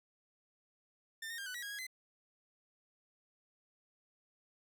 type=tone with pitch steps; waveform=sawtooth; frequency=1797 / 1847 / 1602 / 1494 / 1927 / 1640 / 1655 / 2042 Hz; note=A6 / A#6 / G6 / F#6 / B6 / G#6 / G#6 / C7; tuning=+36 / -16 / +37 / +16 / -43 / -22 / -6 / -43 cents; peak=-38 dBFS; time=1.22-1.868 s; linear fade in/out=5 ms; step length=81 ms; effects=none